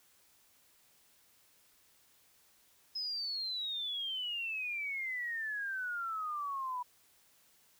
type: exponential sweep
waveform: sine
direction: down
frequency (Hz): 5150 to 974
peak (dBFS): -35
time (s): 2.95-6.83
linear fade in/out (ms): 10
effects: white hiss -67 dBFS RMS until 7.79 s